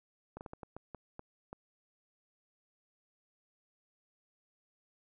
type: slowing click train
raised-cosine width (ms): 1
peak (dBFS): -30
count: 9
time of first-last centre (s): 0.37-1.53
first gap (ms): 39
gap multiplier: 1.36
effects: none